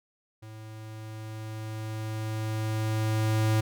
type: tone with level ramp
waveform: square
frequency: 109.3 Hz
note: A2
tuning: 11 cents flat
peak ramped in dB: -43 to -22 dBFS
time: 0.42-3.61 s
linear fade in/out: 10 ms
effects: none